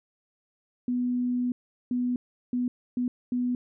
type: tone bursts at uneven times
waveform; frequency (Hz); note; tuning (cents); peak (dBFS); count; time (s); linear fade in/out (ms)
sine; 246.9; B3; 0; -24; 5; 0.88-1.52 / 1.91-2.16 / 2.53-2.68 / 2.97-3.08 / 3.32-3.55; 2
effects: none